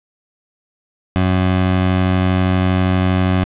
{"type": "tone", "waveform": "20% pulse", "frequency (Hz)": 92.5, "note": "F#2", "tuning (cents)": 0, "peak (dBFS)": -8, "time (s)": [1.16, 3.44], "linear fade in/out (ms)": 0, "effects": ["resampled to 8000 Hz", "7-bit"]}